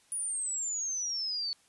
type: exponential sweep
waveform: sine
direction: down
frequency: 9800 to 4435 Hz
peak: -31 dBFS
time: 0.12-1.53 s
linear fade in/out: 0 ms
effects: white hiss -65 dBFS RMS until 1.68 s + resampled to 24000 Hz